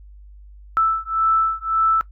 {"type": "beating tone pair", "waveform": "sine", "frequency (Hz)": [1318.5, 1320.3], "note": ["E6", "E6"], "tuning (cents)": [0, 2], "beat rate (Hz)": 1.8, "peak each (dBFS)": -19, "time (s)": [0.77, 2.01], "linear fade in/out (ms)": 0, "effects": ["noise-tail reverb RT60 0.1 s tail -18 dB re dry", "added 50 Hz sine -40 dBFS peak until 2.11 s"]}